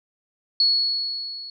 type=tone with level ramp; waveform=sine; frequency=4371 Hz; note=C#8; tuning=25 cents flat; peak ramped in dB=-14 to -34 dBFS; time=0.6-1.5 s; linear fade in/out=2 ms; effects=none